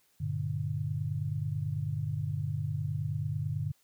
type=chord; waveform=sine; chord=G minor; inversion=none; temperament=just; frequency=98 / 117.6 / 147 Hz; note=G2 / Bb2 / D3; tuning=0 / +16 / +2 cents; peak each=-35 / -36 / -33 dBFS; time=0.2-3.72 s; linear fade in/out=10 ms; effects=white hiss -69 dBFS RMS until 3.83 s